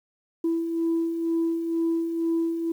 sine beating tone pair, 329.6 / 331.7 Hz, E4 / E4, 0 / +11 cents, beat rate 2.1 Hz, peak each -31 / -22 dBFS, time 0.44-2.72 s, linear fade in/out 5 ms, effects tanh soft clip ceiling -18 dBFS + 9-bit

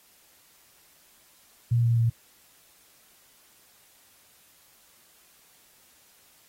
sine tone with pitch steps, 118.4 / 117.04 / 115.7 Hz, A#2 / A#2 / A#2, +27 / +7 / -13 cents, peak -19 dBFS, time 1.71-2.1 s, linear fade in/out 10 ms, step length 130 ms, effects white hiss -59 dBFS RMS until 6.48 s + AAC 48 kbps

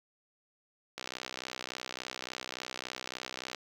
click train, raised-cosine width 0.2 ms, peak -20 dBFS, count 164, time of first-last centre 0.98-3.547 s, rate 63.5 Hz, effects high-pass 150 Hz 12 dB/octave + 8-bit

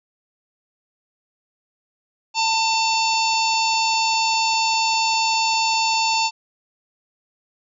harmonic tone with a mistuned harmonic, 895 Hz, A5, 29 cents sharp, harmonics 1 / 3 / 4 / 5 / 6 / 7 / 8, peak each -20 / -24 / -31 / -24 / -29 / -36 / -30 dBFS, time 2.34-6.31 s, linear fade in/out 50 ms, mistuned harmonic 8, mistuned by -27 cents, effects none

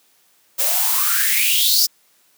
blue noise with high-pass filter sweep, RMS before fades -17 dBFS, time 0.58-1.87 s, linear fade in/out 20 ms, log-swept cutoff 520 to 5300 Hz, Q 8.5, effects white hiss -58 dBFS RMS until 2.37 s + high-pass 150 Hz 12 dB/octave

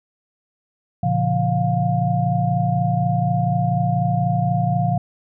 sine tone cluster, 116.4 / 140.5 / 172.9 / 706 Hz, A#2 / C#3 / F3 / F5, -2 / +24 / -17 / +19 cents, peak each -22 dBFS, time 1.03-4.98 s, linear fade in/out 5 ms, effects none

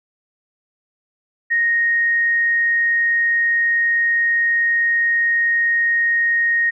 sine tone, 1864.7 Hz, A#6, in tune, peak -14 dBFS, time 1.5-6.71 s, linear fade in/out 20 ms, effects none

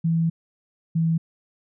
sine tone pair in turn, 164.81 / 163.67 Hz, E3 / E3, 0 / -12 cents, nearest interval unison, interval 12 cents, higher first, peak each -18 dBFS, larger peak neither, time 0.04-0.3 / 0.95-1.18 s, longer first, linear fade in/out 10 ms, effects none

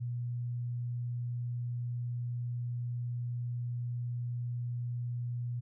sine tone, 121 Hz, B2, 35 cents flat, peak -33 dBFS, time 0-5.61 s, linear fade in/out 20 ms, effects none

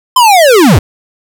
square linear sweep, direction down, 1046 to 65.7 Hz, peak -3 dBFS, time 0.16-0.79 s, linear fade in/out 5 ms, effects none

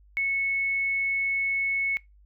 sine tone, 2202 Hz, C#7, 12 cents flat, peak -23 dBFS, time 0.17-1.97 s, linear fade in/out 0 ms, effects noise-tail reverb RT60 0.2 s tail -23 dB re dry + added 50 Hz sine -53 dBFS peak until 2.25 s

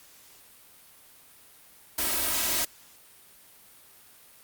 white noise with comb filter, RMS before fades -27 dBFS, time 1.98-2.65 s, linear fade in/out 5 ms, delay 3.1 ms, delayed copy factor +0.7, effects white hiss -54 dBFS RMS until 4.43 s + Opus 48 kbps

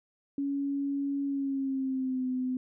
sine tone with pitch glide, 279.8 to 255.1 Hz, C#4 to C4, +16 to -44 cents, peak -28 dBFS, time 0.38-2.57 s, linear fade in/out 2 ms, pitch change -160 cents, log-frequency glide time 1.25-2.27 s, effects none

